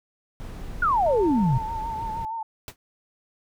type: noise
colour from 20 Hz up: brown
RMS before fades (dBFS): -35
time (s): 0.4-2.25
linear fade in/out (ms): 0
type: exponential sweep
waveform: sine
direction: down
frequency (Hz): 1490 to 116.54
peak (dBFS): -18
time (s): 0.82-1.58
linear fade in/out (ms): 5
type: tone with vibrato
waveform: sine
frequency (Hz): 895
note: A5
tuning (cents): +29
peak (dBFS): -28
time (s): 1.06-2.43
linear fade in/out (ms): 5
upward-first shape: sine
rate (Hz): 6.4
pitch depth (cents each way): 50
type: noise with exponential decay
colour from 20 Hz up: pink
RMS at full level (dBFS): -32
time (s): 2.68-2.76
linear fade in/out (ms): 1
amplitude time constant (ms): 17
effects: none